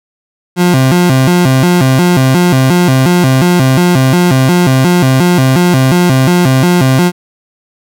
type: tone with vibrato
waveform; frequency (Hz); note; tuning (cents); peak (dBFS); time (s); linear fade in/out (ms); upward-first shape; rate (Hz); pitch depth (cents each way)
30% pulse; 152.7; D#3; -32; -3; 0.56-7.12; 50; square; 2.8; 260
effects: none